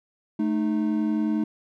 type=tone pair together; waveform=triangle; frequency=217.7 / 308.6 Hz; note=A3 / D#4; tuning=-18 / -14 cents; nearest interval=tritone; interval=604 cents; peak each=-22 / -23 dBFS; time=0.39-1.44 s; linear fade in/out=5 ms; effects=none